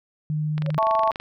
sine tone, 152.5 Hz, D#3, 34 cents flat, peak -22 dBFS, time 0.3-0.78 s, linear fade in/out 0 ms
click train, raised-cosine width 0.3 ms, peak -18 dBFS, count 16, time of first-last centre 0.58-1.2 s, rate 24.2 Hz
sine tone with exponential growth, 554.4 Hz, C#5, in tune, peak -25 dBFS, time 0.6-0.7 s, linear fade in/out 5 ms, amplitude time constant 20 ms
sine chord, A major, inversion second, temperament equal, 659.3 / 880 / 1108.7 Hz, E5 / A5 / C#6, 0 / 0 / 0 cents, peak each -22 dBFS, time 0.78-1.11 s, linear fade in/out 0 ms
effects none

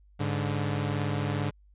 sawtooth tone pair together, 102.25 / 144.6 Hz, G#2 / D3, -26 / -27 cents, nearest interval tritone, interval 599 cents, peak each -26 dBFS, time 0.19-1.51 s, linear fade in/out 20 ms, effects added 50 Hz sine -55 dBFS peak until 1.74 s + resampled to 8000 Hz

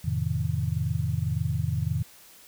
sine chord, F dominant seventh, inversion none, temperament just, 87.31 / 109.13 / 130.96 / 157.15 Hz, F2 / A2 / C3 / Eb3, 0 / -14 / +2 / +18 cents, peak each -30 dBFS, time 0.04-2.03 s, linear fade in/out 10 ms, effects white hiss -52 dBFS RMS until 2.47 s

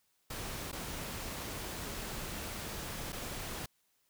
pink noise with dropouts, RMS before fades -41 dBFS, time 0.3-3.66 s, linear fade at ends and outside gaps 5 ms, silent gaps 0.717-0.727 / 3.123-3.127 s, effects white hiss -75 dBFS RMS until 4.09 s

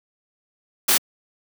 white noise, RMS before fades -17 dBFS, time 0.88-0.98 s, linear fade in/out 10 ms, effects high-pass 200 Hz 12 dB/octave

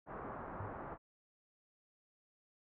white low-pass noise, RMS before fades -46 dBFS, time 0.06-0.98 s, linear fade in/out 50 ms, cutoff 1300 Hz, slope 24 dB/octave
sine tone with exponential decay, 100 Hz, G2, 35 cents sharp, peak -37 dBFS, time 0.6-0.8 s, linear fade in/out 5 ms, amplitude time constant 42 ms
effects low-pass 2000 Hz 12 dB/octave

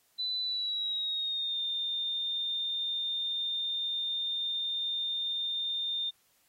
sine tone with pitch glide, 3995 to 3621 Hz, B7 to A7, +19 to +49 cents, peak -30 dBFS, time 0.18-6.11 s, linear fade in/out 20 ms, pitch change -170 cents, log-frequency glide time 0.42-1.6 s, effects white hiss -69 dBFS RMS until 6.48 s + AAC 48 kbps

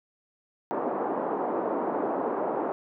pink band-pass noise, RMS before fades -29 dBFS, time 0.71-2.72 s, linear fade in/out 0 ms, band 280 to 1000 Hz, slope 24 dB/octave, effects none

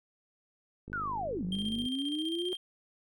click train, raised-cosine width 3 ms, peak -32 dBFS, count 51, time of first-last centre 0.88-1.86 s, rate 51 Hz
sine linear two-way sweep, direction down then up, 1500 to 173.3 to 369.8 Hz, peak -32 dBFS, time 0.93-2.53 s, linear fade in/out 0 ms, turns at 1.44 s
triangle tone with tremolo, 3181 Hz, G7, 25 cents sharp, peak -32 dBFS, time 1.52-2.57 s, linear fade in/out 2 ms, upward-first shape square, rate 15 Hz, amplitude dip 55%
effects none

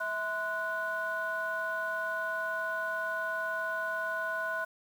sine tone cluster, 651 / 1033 / 1474 Hz, E5 / C6 / F#6, -22 / -22 / -7 cents, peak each -36 / -37 / -32 dBFS, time 0-4.65 s, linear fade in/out 10 ms, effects tanh soft clip ceiling -24 dBFS + 9-bit

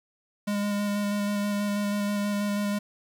square tone with vibrato, 204.6 Hz, G#3, 26 cents flat, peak -26 dBFS, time 0.47-2.79 s, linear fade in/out 10 ms, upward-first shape square, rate 6.2 Hz, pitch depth 11 cents each way, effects 9-bit

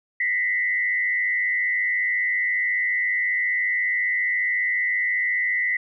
sine tone with frequency modulation, 1993 Hz, B6, 15 cents sharp, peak -20 dBFS, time 0.2-5.77 s, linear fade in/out 5 ms, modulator 94.6 Hz, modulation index 0.86, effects none

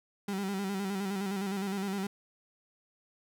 35% pulse tone with vibrato, 196 Hz, G3, in tune, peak -30 dBFS, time 0.28-2.07 s, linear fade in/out 5 ms, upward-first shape square, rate 9.7 Hz, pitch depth 50 cents each way, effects none

